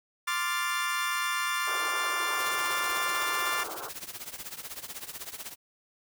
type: chord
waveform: 30% pulse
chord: D minor seventh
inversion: third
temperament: equal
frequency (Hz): 1046.5 / 1174.7 / 1396.9 / 1760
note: C6 / D6 / F6 / A6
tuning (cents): 0 / 0 / 0 / 0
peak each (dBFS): -31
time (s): 0.27-3.64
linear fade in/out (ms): 10
type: band-pass noise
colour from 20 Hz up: white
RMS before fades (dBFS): -40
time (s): 1.67-3.89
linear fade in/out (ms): 5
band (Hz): 310 to 1500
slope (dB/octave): 96
type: noise with tremolo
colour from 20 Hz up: white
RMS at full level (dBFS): -37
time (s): 2.33-5.56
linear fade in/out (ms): 50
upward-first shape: triangle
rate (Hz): 16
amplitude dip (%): 90
effects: none